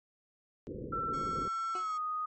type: low-pass noise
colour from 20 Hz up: white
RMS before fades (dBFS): -41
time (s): 0.67-1.48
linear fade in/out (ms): 0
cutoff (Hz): 520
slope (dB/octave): 96
type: tone with pitch glide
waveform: sine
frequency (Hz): 1341 to 1244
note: E6 to D#6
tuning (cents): +29 to -1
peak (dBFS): -32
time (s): 0.92-2.26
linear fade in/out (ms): 10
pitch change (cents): -130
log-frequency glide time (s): 1.72-1.97
type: tone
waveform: 5% pulse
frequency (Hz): 1099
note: C#6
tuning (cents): -15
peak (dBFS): -37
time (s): 1.13-1.98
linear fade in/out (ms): 10
type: tone with exponential decay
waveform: 20% pulse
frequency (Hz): 365.6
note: F#4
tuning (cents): -21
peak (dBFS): -33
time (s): 1.75-1.93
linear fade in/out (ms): 2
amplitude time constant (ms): 37
effects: MP3 32 kbps